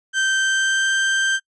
35% pulse tone with pitch glide, 1558 to 1569.7 Hz, G6 to G6, -11 to +2 cents, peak -15 dBFS, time 0.13-1.4 s, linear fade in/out 50 ms, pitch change +13 cents, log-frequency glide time 0.38-0.94 s, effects noise-tail reverb RT60 0.1 s tail -25 dB re dry + resampled to 22050 Hz

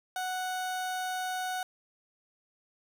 30% pulse tone, 740 Hz, F#5, in tune, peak -29 dBFS, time 0.16-1.63 s, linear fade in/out 2 ms, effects none

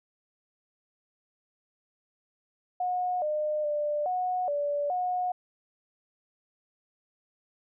sine tone with pitch steps, 725 / 606 / 593 / 731 / 579 / 726 Hz, F#5 / D#5 / D5 / F#5 / D5 / F#5, -35 / -46 / +17 / -21 / -25 / -33 cents, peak -26 dBFS, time 2.8-5.32 s, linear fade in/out 5 ms, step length 420 ms, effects none

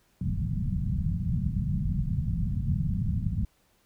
white low-pass noise, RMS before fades -28 dBFS, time 0.21-3.45 s, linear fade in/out 2 ms, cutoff 190 Hz, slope 48 dB/octave, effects pink hiss -67 dBFS RMS until 3.85 s

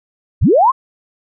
sine linear sweep, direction up, 33.54 to 1114 Hz, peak -7 dBFS, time 0.41-0.72 s, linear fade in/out 20 ms, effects none

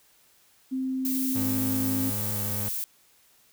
sine tone with pitch glide, 261.6 to 263.4 Hz, C4 to C4, 0 to +12 cents, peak -26 dBFS, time 0.71-2.11 s, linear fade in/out 20 ms, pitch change +12 cents, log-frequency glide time 1.81-1.95 s
violet noise, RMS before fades -31 dBFS, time 1.05-2.84 s, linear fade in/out 0 ms
30% pulse tone, 103.83 Hz, G#2, in tune, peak -29 dBFS, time 1.35-2.69 s, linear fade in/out 5 ms
effects white hiss -61 dBFS RMS until 3.52 s

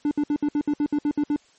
triangle tone bursts, 294 Hz, D4, 2 cents sharp, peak -17 dBFS, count 11, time 0.05-1.362 s, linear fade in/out 2 ms, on 62 ms, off 63 ms, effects white hiss -58 dBFS RMS until 1.58 s + MP3 32 kbps

